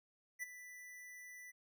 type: tone with ADSR envelope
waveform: square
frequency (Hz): 1981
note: B6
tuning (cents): +5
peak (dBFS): -39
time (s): 0.39-1.52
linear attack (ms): 37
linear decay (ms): 18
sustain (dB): -13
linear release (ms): 22
effects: none